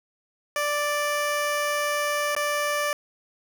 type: tone with dropouts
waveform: 15% pulse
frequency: 587.3 Hz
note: D5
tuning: in tune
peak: -17 dBFS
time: 0.56-2.93 s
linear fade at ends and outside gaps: 1 ms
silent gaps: 2.351-2.364 s
effects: none